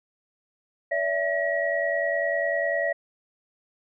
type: tone cluster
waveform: sine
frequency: 572 / 662 / 1911 Hz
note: D5 / E5 / A#6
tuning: -46 / +7 / +43 cents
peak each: -27 dBFS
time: 0.91-2.93 s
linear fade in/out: 10 ms
effects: none